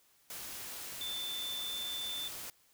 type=tone in noise; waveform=sine; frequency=3535 Hz; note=A7; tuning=7 cents sharp; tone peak=-37 dBFS; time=1.01-2.28 s; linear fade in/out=2 ms; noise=white; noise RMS=-44 dBFS; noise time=0.3-2.5 s; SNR=+4 dB; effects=white hiss -68 dBFS RMS until 2.73 s